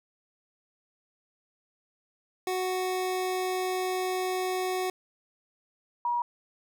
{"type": "tone pair in turn", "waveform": ["25% pulse", "sine"], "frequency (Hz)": [370, 958], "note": ["F#4", "A#5"], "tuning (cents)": [0, 47], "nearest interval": "octave + major third", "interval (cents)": 1647, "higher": "second", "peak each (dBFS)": [-24, -25], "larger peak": "first", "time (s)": [[2.47, 4.9], [6.05, 6.22]], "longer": "first", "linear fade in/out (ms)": 2, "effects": []}